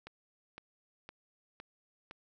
click train, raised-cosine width 0.3 ms, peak -30 dBFS, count 5, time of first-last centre 0.07-2.111 s, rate 1.96 Hz, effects none

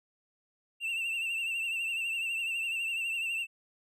triangle tone with vibrato, 2712 Hz, E7, 49 cents sharp, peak -29 dBFS, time 0.8-3.47 s, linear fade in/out 50 ms, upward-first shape triangle, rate 12 Hz, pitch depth 68 cents each way, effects none

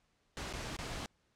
pink noise with dropouts, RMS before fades -41 dBFS, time 0.37-1.06 s, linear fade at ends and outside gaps 0 ms, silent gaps 0.528-0.536 / 0.766-0.788 s, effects pink hiss -75 dBFS RMS until 1.35 s + low-pass 7000 Hz 12 dB/octave

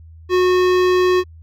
sine tone with hard clipping, 364.8 Hz, F#4, 24 cents flat, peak -14 dBFS, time 0.29-1.24 s, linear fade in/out 50 ms, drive 18 dB, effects added 81 Hz sine -38 dBFS peak until 1.42 s

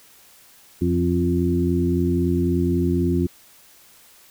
harmonic tone with a mistuned harmonic, 87.1 Hz, F2, 4 cents flat, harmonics 1 / 2 / 3 / 4, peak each -23 / -23 / -23 / -23 dBFS, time 0.81-3.27 s, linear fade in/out 10 ms, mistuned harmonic 3, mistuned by +22 cents, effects white hiss -51 dBFS RMS until 4.3 s

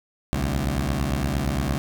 15% pulse beating tone pair, 64.6 / 73.3 Hz, C2 / D2, -21 / -3 cents, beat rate 8.7 Hz, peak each -19 dBFS, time 0.33-1.78 s, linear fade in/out 0 ms, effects none

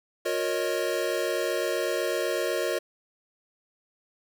square chord, D# minor seventh, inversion first, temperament equal with one note detuned, 360.5 / 466.2 / 554.4 / 622.3 Hz, F#4 / A#4 / C#5 / D#5, -45 / 0 / 0 / 0 cents, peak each -32 dBFS, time 0.25-2.79 s, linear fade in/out 10 ms, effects none

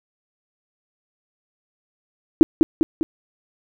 sine tone with echo, 319.9 Hz, D#4, 48 cents sharp, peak -3 dBFS, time 2.41-2.43 s, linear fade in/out 0 ms, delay 200 ms, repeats 3, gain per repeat -5 dB, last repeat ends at 3.03 s, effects none

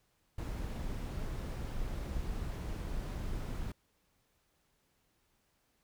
brown noise, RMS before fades -38 dBFS, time 0.38-3.72 s, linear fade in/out 5 ms, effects pink hiss -75 dBFS RMS until 5.83 s

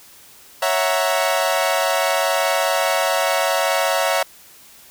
sawtooth chord, F# dominant seventh, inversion second, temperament equal, 554.4 / 659.3 / 740 / 932.3 Hz, C#5 / E5 / F#5 / A#5, 0 / 0 / 0 / 0 cents, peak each -18 / -17 / -20 / -21 dBFS, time 0.62-4.23 s, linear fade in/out 5 ms, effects white hiss -46 dBFS RMS until 4.9 s

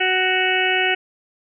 harmonic tone with a mistuned harmonic, 372.1 Hz, F#4, 10 cents sharp, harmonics 1 / 2 / 4 / 5 / 6 / 7 / 8, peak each -24 / -24 / -24 / -24 / -24 / -24 / -24 dBFS, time 0-0.95 s, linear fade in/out 10 ms, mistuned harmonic 8, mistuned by -28 cents, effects none

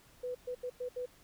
sine tone bursts at uneven times, 497 Hz, B4, 11 cents sharp, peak -35 dBFS, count 5, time 0.23-0.35 / 0.47-0.55 / 0.63-0.7 / 0.8-0.89 / 0.96-1.06 s, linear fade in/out 10 ms, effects pink hiss -62 dBFS RMS until 1.23 s

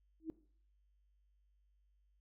sine tone with exponential growth, 319.9 Hz, D#4, 48 cents sharp, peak -34 dBFS, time 0.2-0.3 s, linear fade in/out 0 ms, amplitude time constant 21 ms, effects noise-tail reverb RT60 0.5 s tail -19 dB re dry + added 50 Hz sine -70 dBFS peak until 2.2 s

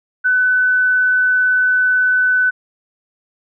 sine tone, 1503 Hz, F#6, 27 cents sharp, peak -11 dBFS, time 0.24-2.51 s, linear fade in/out 20 ms, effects none

